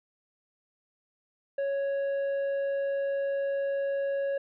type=tone with tanh clipping; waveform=triangle; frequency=554.4 Hz; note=C#5; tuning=in tune; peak=-28 dBFS; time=1.58-4.38 s; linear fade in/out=5 ms; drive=10 dB; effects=none